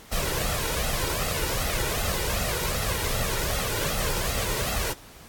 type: noise with flanger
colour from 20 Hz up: pink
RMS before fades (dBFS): -27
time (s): 0.11-4.94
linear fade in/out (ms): 20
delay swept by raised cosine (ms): 1.5 to 2.13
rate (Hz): 2.6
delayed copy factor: +0.65
effects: pink hiss -48 dBFS RMS until 5.28 s + AAC 64 kbps